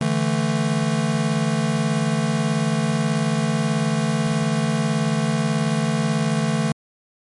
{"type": "chord", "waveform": "square", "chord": "D suspended second", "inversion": "none", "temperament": "just", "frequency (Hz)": [146.83, 165.19, 220.2], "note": ["D3", "E3", "A3"], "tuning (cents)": [0, 4, 2], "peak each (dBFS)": [-24, -24, -23], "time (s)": [0.01, 6.72], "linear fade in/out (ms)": 2, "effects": ["MP3 48 kbps"]}